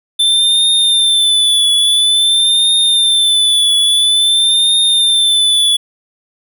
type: tone with vibrato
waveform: square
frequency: 3536 Hz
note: A7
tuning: 8 cents sharp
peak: -9 dBFS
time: 0.19-5.77 s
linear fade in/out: 10 ms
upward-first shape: triangle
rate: 0.49 Hz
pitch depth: 63 cents each way
effects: none